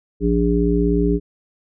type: harmonic tone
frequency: 58.27 Hz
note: A#1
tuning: in tune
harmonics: 1 / 3 / 5 / 7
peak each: -20 / -20 / -20 / -20 dBFS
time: 0.2-1.2 s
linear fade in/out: 50 ms
effects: none